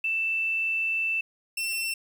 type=tone pair in turn; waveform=sine / sawtooth; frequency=2657 / 2697 Hz; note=E7 / E7; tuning=+13 / +39 cents; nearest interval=unison; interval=26 cents; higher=second; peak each=-24 dBFS; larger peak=neither; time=0.04-1.21 / 1.57-1.94 s; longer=first; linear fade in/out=5 ms; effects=9-bit